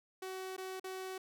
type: tone with dropouts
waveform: sawtooth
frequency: 376.3 Hz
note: F#4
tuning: 29 cents sharp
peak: -37 dBFS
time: 0.22-1.18 s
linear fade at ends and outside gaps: 5 ms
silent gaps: 0.566-0.579 / 0.798-0.841 s
effects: none